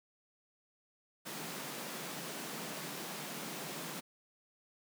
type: high-pass noise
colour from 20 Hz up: pink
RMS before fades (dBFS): -43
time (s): 1.25-4.01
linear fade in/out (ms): 20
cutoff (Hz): 140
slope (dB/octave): 96
effects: none